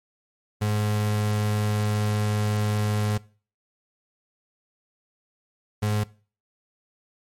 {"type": "tone pair in turn", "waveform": "35% pulse", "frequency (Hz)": [105.3, 105.3], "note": ["G#2", "G#2"], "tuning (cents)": [24, 24], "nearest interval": "unison", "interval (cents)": 0, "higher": "neither", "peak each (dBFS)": -20, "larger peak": "neither", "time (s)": [[0.61, 3.18], [5.82, 6.04]], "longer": "first", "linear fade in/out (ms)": 10, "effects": ["noise-tail reverb RT60 0.4 s tail -21 dB re dry", "MP3 64 kbps"]}